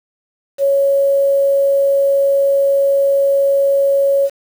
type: tone with quantisation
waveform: sine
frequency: 554.4 Hz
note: C#5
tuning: in tune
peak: -10 dBFS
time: 0.58-4.3 s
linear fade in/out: 50 ms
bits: 6
effects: none